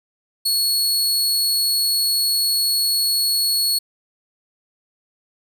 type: tone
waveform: sawtooth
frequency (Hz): 4362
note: C#8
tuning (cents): -29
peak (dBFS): -14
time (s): 0.45-3.79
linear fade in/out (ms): 10
effects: none